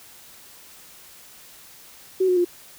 sine tone with pitch steps, 375.6 / 363.6 / 352.1 Hz, F#4 / F#4 / F4, +26 / -30 / +14 cents, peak -16 dBFS, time 2.2-2.449 s, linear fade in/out 10 ms, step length 83 ms, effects white hiss -47 dBFS RMS until 2.78 s

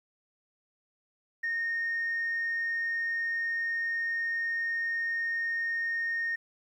sine tone, 1844 Hz, A#6, 19 cents flat, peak -27 dBFS, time 1.43-6.36 s, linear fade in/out 10 ms, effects tanh soft clip ceiling -25 dBFS + 11-bit

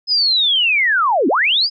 sine linear two-way sweep, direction down then up, 5120 to 238.5 to 5120 Hz, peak -12 dBFS, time 0.07-1.7 s, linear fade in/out 50 ms, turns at 1.28 s, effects none

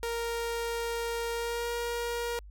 sawtooth tone with pitch glide, 466.2 to 473 Hz, A#4 to A#4, 0 to +25 cents, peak -27 dBFS, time 0.03-2.39 s, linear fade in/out 0 ms, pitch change +25 cents, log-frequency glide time 1.32-1.7 s, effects added 50 Hz sine -45 dBFS peak until 2.5 s

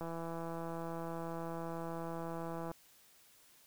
click train, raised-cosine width 1 ms, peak -29 dBFS, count 450, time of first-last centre 0.01-2.715 s, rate 166 Hz, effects white hiss -64 dBFS RMS until 3.66 s

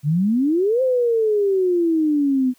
sine exponential two-way sweep, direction up then down, 138.59 to 527 to 249 Hz, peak -15 dBFS, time 0.03-2.54 s, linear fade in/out 50 ms, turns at 0.82 s, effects white hiss -58 dBFS RMS until 2.58 s

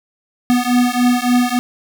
square beating tone pair, 244.4 / 247.9 Hz, B3 / B3, -18 / +7 cents, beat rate 3.5 Hz, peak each -16 / -16 dBFS, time 0.5-1.59 s, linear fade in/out 0 ms, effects none

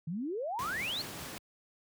sine exponential sweep, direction up, 150.6 to 4508 Hz, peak -33 dBFS, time 0.07-1.02 s, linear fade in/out 5 ms
pink noise with tremolo, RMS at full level -41 dBFS, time 0.59-1.38 s, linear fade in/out 0 ms, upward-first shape triangle, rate 5.1 Hz, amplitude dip 25%
effects high-pass 100 Hz 12 dB/octave

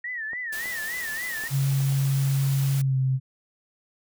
sine tone with vibrato, 1864.7 Hz, A#6, in tune, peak -29 dBFS, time 0.04-1.48 s, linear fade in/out 5 ms, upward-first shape sine, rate 3.5 Hz, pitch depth 130 cents each way
clicks, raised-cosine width 1 ms, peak -29 dBFS, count 5, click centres 0.333 / 0.657 / 1.438 / 1.805 / 1.923 s
white noise, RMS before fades -37 dBFS, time 0.52-2.82 s, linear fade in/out 10 ms
sine tone with pitch glide, 136.9 to 131.48 Hz, C#3 to C3, -21 to +9 cents, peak -20 dBFS, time 1.5-3.2 s, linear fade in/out 50 ms, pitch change -70 cents, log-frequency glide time 2.79-2.97 s
effects none

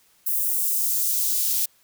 blue noise with high-pass filter sweep, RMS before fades -23 dBFS, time 0.26-1.66 s, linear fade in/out 10 ms, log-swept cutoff 11000 to 3600 Hz, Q 0.85, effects white hiss -60 dBFS RMS until 1.83 s

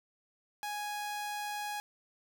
sawtooth tone, 830.6 Hz, G#5, in tune, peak -32 dBFS, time 0.63-1.8 s, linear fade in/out 0 ms, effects 12-bit

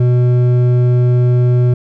sine tone with hard clipping, 123.47 Hz, B2, in tune, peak -10 dBFS, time 0-1.74 s, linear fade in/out 5 ms, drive 8 dB, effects none

